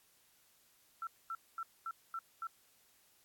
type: tone bursts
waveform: sine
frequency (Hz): 1341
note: E6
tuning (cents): +29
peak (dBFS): -38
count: 6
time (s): 1.02-2.47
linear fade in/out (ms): 2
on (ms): 50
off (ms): 230
effects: white hiss -69 dBFS RMS until 3.24 s + AAC 64 kbps